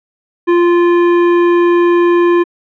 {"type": "tone with hard clipping", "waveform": "sine", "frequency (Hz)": 347.2, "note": "F4", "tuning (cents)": -10, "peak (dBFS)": -9, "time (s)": [0.47, 2.44], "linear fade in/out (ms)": 20, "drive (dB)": 13, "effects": ["low-pass 3000 Hz 12 dB/octave"]}